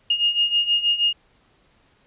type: beating tone pair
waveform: sine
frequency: 2842 / 2848.3 Hz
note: F7 / F7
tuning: +30 / +33 cents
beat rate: 6.3 Hz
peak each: -23 / -19 dBFS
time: 0.1-1.13 s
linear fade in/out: 5 ms
effects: pink hiss -60 dBFS RMS until 2.06 s + resampled to 8000 Hz